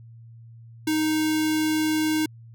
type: tone with notch filter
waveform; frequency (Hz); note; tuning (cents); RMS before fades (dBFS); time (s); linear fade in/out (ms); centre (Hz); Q
square; 311.1; D#4; 0; -23; 0.87-2.26; 5; 670; 0.66
effects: added 115 Hz sine -43 dBFS peak until 2.54 s